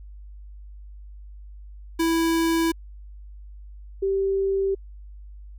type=tone pair in turn; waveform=square / sine; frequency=329.6 / 389.5 Hz; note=E4 / G4; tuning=0 / -11 cents; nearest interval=minor third; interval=289 cents; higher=second; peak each=-20 dBFS; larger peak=neither; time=1.99-2.72 / 4.02-4.75 s; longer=neither; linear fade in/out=10 ms; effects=added 50 Hz sine -39 dBFS peak until 5.58 s